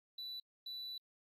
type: tone bursts at uneven times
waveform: sine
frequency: 3967 Hz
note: B7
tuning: 7 cents sharp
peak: -40 dBFS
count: 2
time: 0.18-0.4 / 0.66-0.98 s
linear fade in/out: 5 ms
effects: tanh soft clip ceiling -42 dBFS + AAC 64 kbps